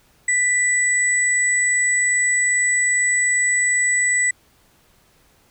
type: tone pair together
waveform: sine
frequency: 1975.5 / 7902 Hz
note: B6 / B8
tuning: 0 / 0 cents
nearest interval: 2 octaves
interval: 2400 cents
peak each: -17 / -20 dBFS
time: 0.28-4.31 s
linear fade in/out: 5 ms
effects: pink hiss -57 dBFS RMS until 5.5 s